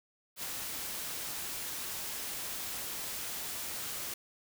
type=noise with ADSR envelope; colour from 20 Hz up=white; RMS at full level=-37 dBFS; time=0.36-4.14 s; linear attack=71 ms; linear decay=6 ms; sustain=-2 dB; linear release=4 ms; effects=none